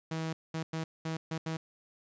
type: tone bursts at uneven times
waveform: sawtooth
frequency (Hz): 161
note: E3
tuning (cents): -41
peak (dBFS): -29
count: 6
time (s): 0.11-0.33 / 0.54-0.63 / 0.73-0.84 / 1.05-1.17 / 1.31-1.38 / 1.46-1.57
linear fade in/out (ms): 5
effects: resampled to 16000 Hz + 11-bit